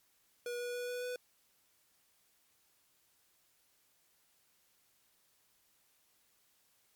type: tone with pitch steps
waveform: square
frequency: 483.1 / 486.2 / 489.3 / 492.4 / 495.5 Hz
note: B4 / B4 / B4 / B4 / B4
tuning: -38 / -27 / -16 / -5 / +6 cents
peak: -38 dBFS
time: 0.46-1.16 s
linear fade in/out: 2 ms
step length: 140 ms
effects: white hiss -72 dBFS RMS until 6.95 s + MP3 96 kbps